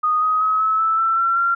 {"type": "tone with pitch steps", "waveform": "sine", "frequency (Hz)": [1239, 1257.7, 1276.8, 1296.1, 1315.7, 1335.6, 1355.8, 1376.3], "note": ["D#6", "D#6", "D#6", "E6", "E6", "E6", "E6", "F6"], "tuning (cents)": [-8, 18, 44, -30, -4, 22, 48, -26], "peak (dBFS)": -15, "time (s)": [0.03, 1.55], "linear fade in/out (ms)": 10, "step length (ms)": 190, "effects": []}